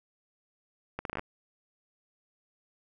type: accelerating click train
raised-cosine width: 0.5 ms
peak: -19 dBFS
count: 8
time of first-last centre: 0.99-1.194 s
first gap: 62 ms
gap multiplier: 0.73
effects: none